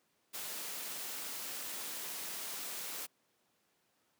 white noise, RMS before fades -42 dBFS, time 0.33-3.07 s, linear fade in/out 20 ms, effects pink hiss -75 dBFS RMS until 4.19 s + high-pass 200 Hz 12 dB/octave

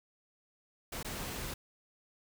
pink noise with dropouts, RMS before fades -40 dBFS, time 0.92-1.54 s, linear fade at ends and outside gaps 5 ms, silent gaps 1.029-1.046 s, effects none

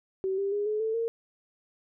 sine tone with pitch steps, 381.5 / 395.9 / 410.8 / 426.2 / 442.3 / 459 Hz, G4 / G4 / G#4 / G#4 / A4 / A#4, -47 / +17 / -19 / +45 / +9 / -27 cents, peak -26 dBFS, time 0.24-1.08 s, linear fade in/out 0 ms, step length 140 ms, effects none

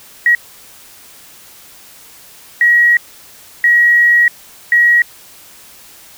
sine tone bursts at uneven times, 1906 Hz, A#6, 38 cents sharp, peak -6 dBFS, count 4, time 0.26-0.35 / 2.61-2.97 / 3.64-4.28 / 4.72-5.02 s, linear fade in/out 2 ms, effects white hiss -40 dBFS RMS until 6.17 s

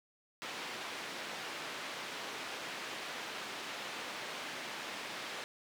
white band-pass noise, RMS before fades -43 dBFS, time 0.42-5.44 s, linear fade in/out 0 ms, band 220 to 3100 Hz, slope 12 dB/octave, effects none

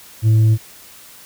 sine tone with tanh clipping, 110 Hz, A2, in tune, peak -10 dBFS, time 0.22-0.58 s, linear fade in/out 50 ms, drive 3 dB, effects white hiss -42 dBFS RMS until 1.25 s

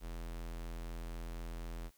square tone with notch filter, 42 Hz, E1, 33 cents sharp, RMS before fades -43 dBFS, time 0-1.91 s, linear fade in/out 50 ms, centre 89 Hz, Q 0.98, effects white hiss -70 dBFS RMS until 1.97 s

